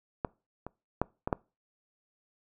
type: clicks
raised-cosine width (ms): 1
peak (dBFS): -15 / -25 / -12 / -17 / -12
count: 5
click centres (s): 0.248 / 0.666 / 1.016 / 1.275 / 1.328
effects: noise-tail reverb RT60 0.3 s tail -24 dB re dry